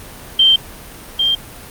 sine tone pair in turn, 3136 / 3178 Hz, G7 / G7, 0 / +23 cents, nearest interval unison, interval 23 cents, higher second, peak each -7 / -12 dBFS, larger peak first, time 0.39-0.56 / 1.19-1.35 s, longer first, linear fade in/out 5 ms, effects pink hiss -35 dBFS RMS until 1.7 s + Opus 32 kbps

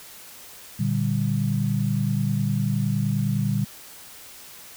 sine chord, G minor, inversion first, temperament equal, 116.54 / 146.83 / 196 Hz, Bb2 / D3 / G3, 0 / 0 / 0 cents, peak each -25 dBFS, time 0.79-3.65 s, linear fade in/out 10 ms, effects white hiss -44 dBFS RMS until 4.76 s

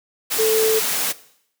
sine tone in noise, 440 Hz, A4, in tune, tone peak -15 dBFS, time 0.38-0.8 s, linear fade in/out 20 ms, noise white, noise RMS -22 dBFS, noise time 0.3-1.13 s, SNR +4 dB, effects noise-tail reverb RT60 0.7 s tail -18 dB re dry + high-pass 200 Hz 12 dB/octave

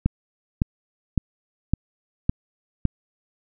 click train, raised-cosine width 5 ms, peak -6 dBFS, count 6, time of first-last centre 0.06-2.853 s, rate 1.79 Hz, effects none

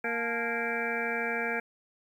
harmonic tone with a mistuned harmonic, 233.1 Hz, A#3, in tune, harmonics 1 / 2 / 3 / 4 / 6 / 7 / 8 / 9 / 10, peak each -39 / -35 / -38 / -40 / -39 / -34 / -43 / -42 / -35 dBFS, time 0.04-1.6 s, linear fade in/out 5 ms, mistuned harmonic 4, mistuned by -120 cents, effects 10-bit

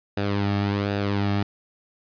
sawtooth tone with flanger, 100.9 Hz, G#2, 49 cents flat, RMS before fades -24 dBFS, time 0.17-1.43 s, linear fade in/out 5 ms, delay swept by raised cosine 0.93 to 2.03 ms, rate 1.3 Hz, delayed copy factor -0.55, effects resampled to 11025 Hz

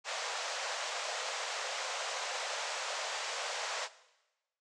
pink band-pass noise, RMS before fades -38 dBFS, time 0.04-3.89 s, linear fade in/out 50 ms, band 510 to 7600 Hz, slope 48 dB/octave, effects noise-tail reverb RT60 1.0 s tail -17 dB re dry

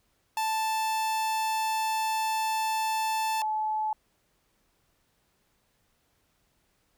45% pulse / sine tone pair in turn, 880 / 862.9 Hz, A5 / A5, 0 / -34 cents, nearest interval unison, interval 34 cents, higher first, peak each -26 dBFS, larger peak neither, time 0.37-3.42 / 3.42-3.93 s, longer first, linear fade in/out 2 ms, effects pink hiss -71 dBFS RMS until 6.97 s

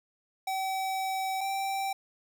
square tone pair in turn, 765 / 779.3 Hz, G5 / G5, -42 / -10 cents, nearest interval unison, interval 32 cents, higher second, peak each -30 / -30 dBFS, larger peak neither, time 0.47-1.41 / 1.41-1.93 s, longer first, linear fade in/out 5 ms, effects 11-bit

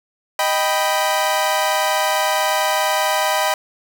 sawtooth chord, Eb augmented, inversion none, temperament equal, 622.3 / 784 / 987.8 Hz, Eb5 / G5 / B5, 0 / 0 / 0 cents, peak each -17 dBFS, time 0.39-3.54 s, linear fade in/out 2 ms, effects none

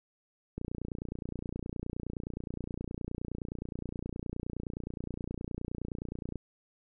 click train, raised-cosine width 3 ms, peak -24 dBFS, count 172, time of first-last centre 0.58-6.357 s, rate 29.6 Hz, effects none

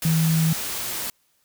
sine tone in noise, 161.1 Hz, E3, 39 cents flat, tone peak -17 dBFS, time 0.05-0.53 s, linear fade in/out 2 ms, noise white, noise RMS -29 dBFS, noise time 0.02-1.1 s, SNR +9 dB, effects white hiss -66 dBFS RMS until 1.44 s

